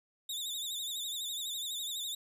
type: tone with vibrato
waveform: sawtooth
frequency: 3639 Hz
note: A#7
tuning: 42 cents flat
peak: -33 dBFS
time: 0.29-2.15 s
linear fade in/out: 5 ms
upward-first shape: sine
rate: 12 Hz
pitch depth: 89 cents each way
effects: none